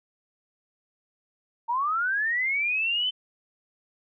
sine linear sweep, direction up, 906 to 3076 Hz, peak -23 dBFS, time 1.68-3.11 s, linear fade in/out 20 ms, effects none

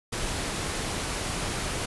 pink low-pass noise, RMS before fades -31 dBFS, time 0.12-1.86 s, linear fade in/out 10 ms, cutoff 11000 Hz, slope 96 dB/octave, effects none

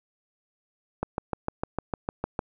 click train, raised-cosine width 1 ms, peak -13 dBFS, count 10, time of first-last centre 1.03-2.392 s, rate 6.61 Hz, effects none

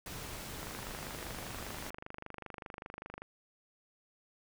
pink noise, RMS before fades -44 dBFS, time 0.06-1.9 s, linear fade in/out 2 ms
click train, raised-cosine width 0.5 ms, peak -28 dBFS, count 66, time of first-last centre 0.63-3.22 s, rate 25.1 Hz
effects none

